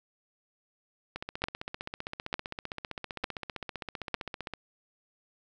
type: two click trains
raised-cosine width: 0.3 ms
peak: -12 / -20 dBFS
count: 4 / 53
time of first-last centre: 1.44-4.143 / 1.16-4.537 s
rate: 1.11 / 15.4 Hz
effects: none